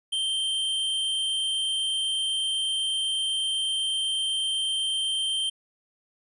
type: tone with amplitude modulation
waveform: square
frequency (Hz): 3136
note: G7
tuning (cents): 0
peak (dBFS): -24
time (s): 0.12-5.5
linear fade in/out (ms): 10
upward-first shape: sine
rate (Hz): 264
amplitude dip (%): 25
effects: resampled to 24000 Hz